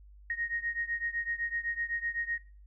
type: beating tone pair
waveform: sine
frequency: 1864.7 / 1872.6 Hz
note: A#6 / A#6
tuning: 0 / +7 cents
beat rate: 7.9 Hz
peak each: -34 / -36 dBFS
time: 0.3-2.38 s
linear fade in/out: 2 ms
effects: noise-tail reverb RT60 0.4 s tail -19 dB re dry + added 50 Hz sine -51 dBFS peak until 2.66 s